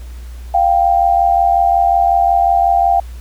sine tone pair together, 698.5 / 784 Hz, F5 / G5, 0 / 0 cents, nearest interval major second, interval 200 cents, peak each -12 / -12 dBFS, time 0.54-3 s, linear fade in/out 5 ms, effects added 60 Hz sine -27 dBFS peak until 3.2 s + pink hiss -45 dBFS RMS until 3.2 s

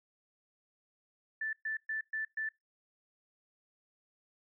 sine tone bursts, 1760 Hz, A6, in tune, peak -33 dBFS, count 5, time 1.41-2.49 s, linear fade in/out 5 ms, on 120 ms, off 120 ms, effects noise-tail reverb RT60 0.2 s tail -25 dB re dry

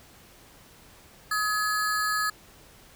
square ring-modulated tone, 1480 Hz, F#6, in tune, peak -22 dBFS, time 1.31-2.3 s, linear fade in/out 5 ms, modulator 212 Hz, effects pink hiss -53 dBFS RMS until 2.95 s

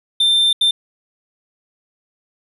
triangle tone bursts at uneven times, 3580 Hz, A7, 29 cents sharp, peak -10 dBFS, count 2, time 0.2-0.53 / 0.61-0.71 s, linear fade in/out 5 ms, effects resampled to 32000 Hz

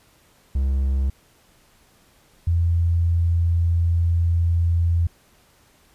triangle / sine tone pair in turn, 67.3 / 84.79 Hz, C2 / E2, +49 / +49 cents, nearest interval major third, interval 400 cents, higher second, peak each -16 dBFS, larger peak neither, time 0.55-1.1 / 2.47-5.07 s, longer second, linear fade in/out 5 ms, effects pink hiss -57 dBFS RMS until 5.94 s + resampled to 32000 Hz

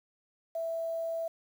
sine tone with quantisation, 659.3 Hz, E5, in tune, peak -31 dBFS, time 0.55-1.28 s, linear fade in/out 5 ms, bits 9, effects none

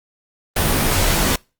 pink noise with comb filter, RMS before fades -17 dBFS, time 0.56-1.36 s, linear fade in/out 5 ms, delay 17 ms, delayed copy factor -0.85, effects noise-tail reverb RT60 0.3 s tail -26 dB re dry + Opus 32 kbps

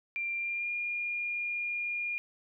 sine tone with pitch glide, 2375 to 2418 Hz, D7 to D7, +19 to +50 cents, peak -31 dBFS, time 0.16-2.18 s, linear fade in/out 0 ms, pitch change +31 cents, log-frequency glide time 0.36-0.71 s, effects none

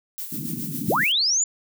violet noise with tremolo, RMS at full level -31 dBFS, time 0.18-1.12 s, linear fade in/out 0 ms, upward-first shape sine, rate 7.2 Hz, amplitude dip 55%
pink band-pass noise, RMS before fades -32 dBFS, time 0.32-1.04 s, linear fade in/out 5 ms, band 140 to 300 Hz, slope 48 dB/octave
sine linear sweep, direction up, 75 to 7220 Hz, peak -18 dBFS, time 0.88-1.44 s, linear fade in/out 5 ms
effects none

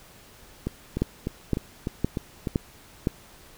two click trains, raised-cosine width 3 ms, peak -9 / -14 dBFS, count 5 / 7, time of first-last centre 1.02-3.071 / 0.67-2.472 s, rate 1.95 / 3.33 Hz, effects pink hiss -51 dBFS RMS until 3.57 s

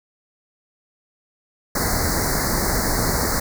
pink band-stop noise, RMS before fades -21 dBFS, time 1.75-3.4 s, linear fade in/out 5 ms, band 2100 to 4200 Hz, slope 96 dB/octave, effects none

